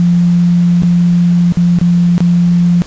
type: tone with dropouts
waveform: sine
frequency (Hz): 174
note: F3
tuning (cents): -6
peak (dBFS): -6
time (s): 0-2.82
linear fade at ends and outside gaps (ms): 0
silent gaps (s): 0.822-0.833 / 1.523-1.572 / 1.787-1.813 / 2.18-2.205
effects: pink hiss -33 dBFS RMS until 2.86 s + resampled to 16000 Hz